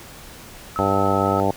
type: tone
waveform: sine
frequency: 1295 Hz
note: E6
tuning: 31 cents flat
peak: -24 dBFS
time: 0.76-1.4 s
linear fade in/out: 0 ms
type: harmonic tone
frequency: 98 Hz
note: G2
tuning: in tune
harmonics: 1 / 2 / 3 / 4 / 5 / 6 / 7 / 8 / 9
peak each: -26 / -26 / -26 / -26 / -26 / -26 / -26 / -26 / -26 dBFS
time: 0.79-1.51 s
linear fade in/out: 0 ms
effects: pink hiss -41 dBFS RMS until 1.56 s